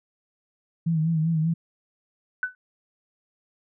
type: tone with vibrato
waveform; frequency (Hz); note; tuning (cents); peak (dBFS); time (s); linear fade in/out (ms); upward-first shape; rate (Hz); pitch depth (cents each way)
sine; 161.2; E3; -38; -20; 0.86-1.54; 10; sine; 5.1; 61
type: tone with exponential decay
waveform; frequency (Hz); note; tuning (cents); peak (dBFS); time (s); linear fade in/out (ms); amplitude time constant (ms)
sine; 1500; F#6; +23; -19; 2.43-2.55; 1; 26
effects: none